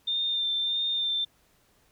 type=tone with vibrato; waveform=sine; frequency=3601 Hz; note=A7; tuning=39 cents sharp; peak=-25 dBFS; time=0.07-1.25 s; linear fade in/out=10 ms; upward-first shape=sine; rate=1.6 Hz; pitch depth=19 cents each way; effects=pink hiss -65 dBFS RMS until 1.91 s